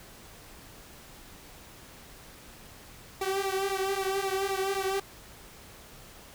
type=tone with flanger; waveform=sawtooth; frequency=387.8 Hz; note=G4; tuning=19 cents flat; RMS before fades=-30 dBFS; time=3.21-5 s; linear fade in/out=5 ms; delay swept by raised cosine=1.9 to 4.7 ms; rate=3.8 Hz; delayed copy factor=-0.9; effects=pink hiss -50 dBFS RMS until 6.34 s